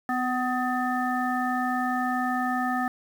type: harmonic tone with a mistuned harmonic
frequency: 251 Hz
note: B3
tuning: 28 cents sharp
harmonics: 1 / 3 / 5 / 7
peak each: -28 / -28 / -31 / -32 dBFS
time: 0.09-2.88 s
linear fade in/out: 2 ms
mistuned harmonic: 7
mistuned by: +23 cents
effects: 8-bit